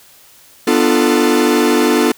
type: chord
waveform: 45% pulse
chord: B half-diminished seventh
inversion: none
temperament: equal with one note detuned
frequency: 246.9 / 298.3 / 349.2 / 440 Hz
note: B3 / D4 / F4 / A4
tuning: 0 / +27 / 0 / 0 cents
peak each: -16 dBFS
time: 0.67-2.12 s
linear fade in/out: 5 ms
effects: white hiss -45 dBFS RMS until 2.17 s